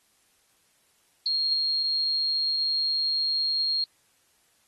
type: tone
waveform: sine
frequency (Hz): 4250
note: C8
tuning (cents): +26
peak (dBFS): -23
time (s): 1.26-3.84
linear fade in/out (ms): 2
effects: white hiss -66 dBFS RMS until 4.67 s + AAC 32 kbps